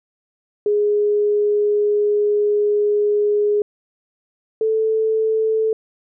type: tone pair in turn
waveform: sine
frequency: 415.3 / 440 Hz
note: G#4 / A4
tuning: 0 / 0 cents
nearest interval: minor second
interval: 100 cents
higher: second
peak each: -14 / -15 dBFS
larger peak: first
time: 0.66-3.62 / 4.61-5.73 s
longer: first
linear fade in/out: 2 ms
effects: none